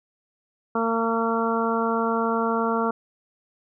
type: harmonic tone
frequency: 227.9 Hz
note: A#3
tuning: 39 cents flat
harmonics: 1 / 2 / 3 / 4 / 5 / 6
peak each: -26 / -26 / -30 / -29 / -29 / -29 dBFS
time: 0.75-2.91 s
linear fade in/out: 5 ms
effects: none